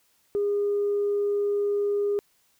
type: tone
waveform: sine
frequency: 407.8 Hz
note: G#4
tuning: 32 cents flat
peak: -21 dBFS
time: 0.35-2.19 s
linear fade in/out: 0 ms
effects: tanh soft clip ceiling -18 dBFS + white hiss -66 dBFS RMS until 2.59 s